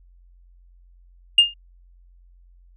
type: tone with exponential decay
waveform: sine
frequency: 2822 Hz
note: F7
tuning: 17 cents sharp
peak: -4 dBFS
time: 1.38-1.54 s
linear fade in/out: 5 ms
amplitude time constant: 34 ms
effects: tanh soft clip ceiling -6 dBFS + added 44 Hz sine -49 dBFS peak until 2.76 s